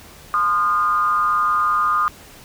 sine tone with frequency modulation, 1224 Hz, D#6, 29 cents flat, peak -15 dBFS, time 0.34-2.08 s, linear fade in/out 0 ms, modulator 185 Hz, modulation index 0.6, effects pink hiss -43 dBFS RMS until 2.44 s

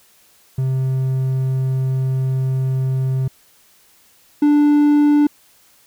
triangle tone pair in turn, 131.5 / 293.8 Hz, C3 / D4, +9 / +1 cents, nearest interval octave + major second, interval 1392 cents, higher second, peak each -14 / -8 dBFS, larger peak second, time 0.58-3.28 / 4.42-5.27 s, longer first, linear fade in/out 5 ms, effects white hiss -53 dBFS RMS until 5.86 s

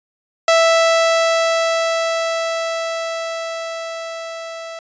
sawtooth tone with level ramp, 659.3 Hz, E5, in tune, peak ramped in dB -6 to -25 dBFS, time 0.48-4.79 s, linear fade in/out 2 ms, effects resampled to 16000 Hz

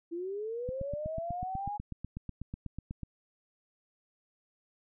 sine linear sweep, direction up, 329.6 to 839 Hz, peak -34 dBFS, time 0.11-1.78 s, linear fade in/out 20 ms
click train, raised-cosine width 5 ms, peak -26 dBFS, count 20, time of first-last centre 0.69-3.033 s, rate 8.11 Hz
effects none

